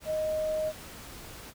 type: tone in noise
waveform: sine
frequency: 622.3 Hz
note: D#5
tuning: in tune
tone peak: -27 dBFS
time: 0.05-0.73 s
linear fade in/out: 50 ms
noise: pink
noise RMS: -45 dBFS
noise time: 0-1.54 s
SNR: +15 dB
effects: none